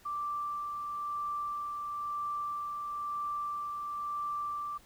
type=tone with tremolo; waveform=sine; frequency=1174 Hz; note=D6; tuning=1 cent flat; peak=-32 dBFS; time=0.05-4.78 s; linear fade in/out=10 ms; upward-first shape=sine; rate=1 Hz; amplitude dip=30%; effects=pink hiss -60 dBFS RMS until 4.85 s